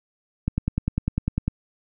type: click train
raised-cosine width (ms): 5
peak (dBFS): -9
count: 11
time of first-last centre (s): 0.48-1.48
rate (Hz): 10
effects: none